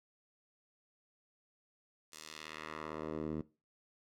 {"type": "tone with band-pass filter sweep", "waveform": "10% pulse", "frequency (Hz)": 77.78, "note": "D#2", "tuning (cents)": 0, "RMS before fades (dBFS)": -43, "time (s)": [2.12, 3.42], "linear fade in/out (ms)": 10, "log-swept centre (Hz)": [7500, 220], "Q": 0.93, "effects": ["noise-tail reverb RT60 0.3 s tail -19 dB re dry"]}